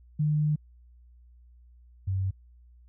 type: tone pair in turn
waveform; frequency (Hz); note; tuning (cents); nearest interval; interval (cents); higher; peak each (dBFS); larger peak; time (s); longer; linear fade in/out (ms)
sine; 150.9 / 95.28; D3 / G2; +47 / -49; minor sixth; 796; first; -22 / -25; first; 0.19-0.56 / 2.07-2.31; first; 10
effects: added 60 Hz sine -52 dBFS peak until 2.88 s